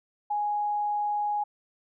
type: tone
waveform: sine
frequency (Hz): 830.6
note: G#5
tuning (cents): 0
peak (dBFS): -25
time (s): 0.3-1.44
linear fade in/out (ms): 10
effects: none